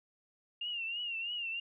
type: tone with vibrato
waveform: sine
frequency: 2794 Hz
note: F7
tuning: in tune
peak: -35 dBFS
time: 0.61-1.6 s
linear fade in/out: 5 ms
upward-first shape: triangle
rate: 3.1 Hz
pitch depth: 98 cents each way
effects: none